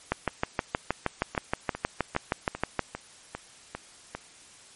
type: two click trains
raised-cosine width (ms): 0.5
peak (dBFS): -18 / -9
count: 8 / 18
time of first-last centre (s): 1.35-4.15 / 0.12-2.793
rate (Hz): 2.5 / 6.36
effects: white hiss -52 dBFS RMS until 4.75 s + MP3 48 kbps